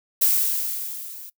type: noise with level ramp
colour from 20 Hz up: violet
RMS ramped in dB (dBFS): -17 to -40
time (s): 0.21-1.3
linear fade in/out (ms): 10
effects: noise-tail reverb RT60 0.1 s tail -22 dB re dry